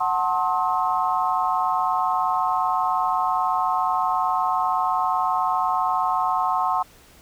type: chord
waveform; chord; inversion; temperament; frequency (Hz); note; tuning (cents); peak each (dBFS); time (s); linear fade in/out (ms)
sine; F# diminished seventh; none; just; 740 / 888 / 1065.6 / 1278.7; F#5 / A5 / C6 / Eb6; 0 / +16 / +31 / +47; -24 / -26 / -23 / -28; 0-6.83; 10
effects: pink hiss -51 dBFS RMS until 7.21 s